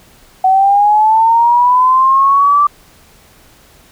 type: linear sweep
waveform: sine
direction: up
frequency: 748 to 1174.7 Hz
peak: -6 dBFS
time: 0.44-2.67 s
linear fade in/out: 5 ms
effects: pink hiss -45 dBFS RMS until 3.91 s